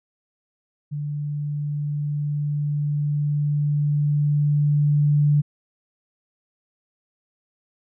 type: tone with level ramp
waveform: sine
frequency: 146.83 Hz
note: D3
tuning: in tune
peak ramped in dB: -25 to -14 dBFS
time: 0.91-5.42 s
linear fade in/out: 20 ms
effects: none